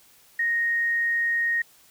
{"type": "tone", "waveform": "sine", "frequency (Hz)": 1864.7, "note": "A#6", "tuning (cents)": 0, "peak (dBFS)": -21, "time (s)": [0.39, 1.62], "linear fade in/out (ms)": 5, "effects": ["white hiss -56 dBFS RMS until 1.9 s"]}